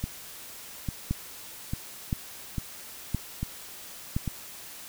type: two click trains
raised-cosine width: 5 ms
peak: -17 / -14 dBFS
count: 6 / 4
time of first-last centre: 0.04-4.277 / 1.11-4.165 s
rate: 1.18 / 0.982 Hz
effects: white hiss -44 dBFS RMS until 4.88 s